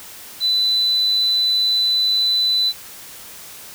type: tone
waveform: triangle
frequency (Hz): 3999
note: B7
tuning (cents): +21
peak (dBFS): -11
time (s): 0.4-2.73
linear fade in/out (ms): 50
effects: tanh soft clip ceiling -13 dBFS + white hiss -38 dBFS RMS until 3.74 s